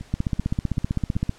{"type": "two click trains", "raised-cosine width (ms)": 5, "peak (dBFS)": [-10, -21], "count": [19, 4], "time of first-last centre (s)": [[0.14, 1.294], [0.01, 1.155]], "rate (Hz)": [15.6, 2.62], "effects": ["pink hiss -51 dBFS RMS until 1.38 s", "low-pass 8000 Hz 12 dB/octave"]}